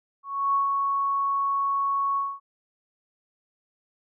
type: tone with ADSR envelope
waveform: sine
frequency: 1108.7 Hz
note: C#6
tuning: in tune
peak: -19 dBFS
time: 0.23-2.4 s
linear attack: 310 ms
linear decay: 130 ms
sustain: -3 dB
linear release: 230 ms
effects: none